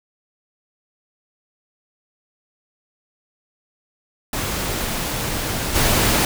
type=noise with level steps; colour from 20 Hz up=pink; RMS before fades=-24 / -17 dBFS; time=4.33-6.25 s; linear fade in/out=2 ms; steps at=5.74 s; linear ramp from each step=20 ms; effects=none